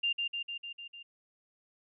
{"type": "tone with echo", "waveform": "sine", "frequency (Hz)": 2794, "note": "F7", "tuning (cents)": 0, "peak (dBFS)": -27, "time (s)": [0.03, 0.13], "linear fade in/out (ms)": 10, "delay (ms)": 150, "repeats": 6, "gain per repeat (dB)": -3, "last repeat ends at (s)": 1.03, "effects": []}